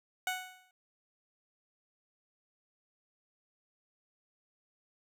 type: tone with exponential decay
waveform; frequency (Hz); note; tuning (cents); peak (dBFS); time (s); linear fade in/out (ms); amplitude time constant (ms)
15% pulse; 740; F#5; 0; -23; 0.27-0.71; 2; 95
effects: none